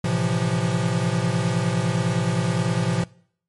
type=chord; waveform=square; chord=F major seventh; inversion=first; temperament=equal with one note detuned; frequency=112.51 / 130.81 / 164.81 / 174.61 Hz; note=A2 / C3 / E3 / F3; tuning=+39 / 0 / 0 / 0 cents; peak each=-27 / -26 / -28 / -25 dBFS; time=0.04-3.04 s; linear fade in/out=5 ms; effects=noise-tail reverb RT60 0.6 s tail -23 dB re dry + MP3 48 kbps